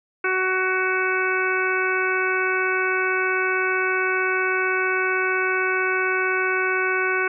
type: harmonic tone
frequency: 373.7 Hz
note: F#4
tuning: 17 cents sharp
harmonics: 1 / 2 / 3 / 4 / 5 / 6 / 7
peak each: -25 / -34 / -28 / -23 / -35 / -27 / -31 dBFS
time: 0.24-7.28 s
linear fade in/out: 5 ms
effects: none